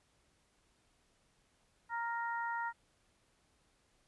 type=harmonic tone; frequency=466.2 Hz; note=A#4; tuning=in tune; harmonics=2 / 3 / 4; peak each=-37 / -41 / -43 dBFS; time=1.89-2.73 s; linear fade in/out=50 ms; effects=pink hiss -73 dBFS RMS until 4.07 s + resampled to 24000 Hz